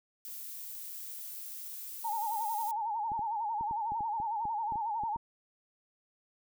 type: noise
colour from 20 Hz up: violet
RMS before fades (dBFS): -43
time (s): 0.25-2.71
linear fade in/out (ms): 0
type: tone with vibrato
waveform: sine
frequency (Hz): 873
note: A5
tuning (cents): -14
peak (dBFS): -31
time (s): 2.04-5.17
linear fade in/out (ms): 10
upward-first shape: sine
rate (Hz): 11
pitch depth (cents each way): 110
type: clicks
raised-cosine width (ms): 3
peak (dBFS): -33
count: 12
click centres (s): 3.118 / 3.193 / 3.61 / 3.711 / 3.92 / 4.007 / 4.201 / 4.454 / 4.722 / 4.757 / 5.036 / 5.161
effects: none